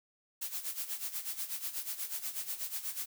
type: noise with tremolo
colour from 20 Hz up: blue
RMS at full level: -36 dBFS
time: 0.41-3.06 s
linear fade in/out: 10 ms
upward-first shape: sine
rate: 8.2 Hz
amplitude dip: 75%
effects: none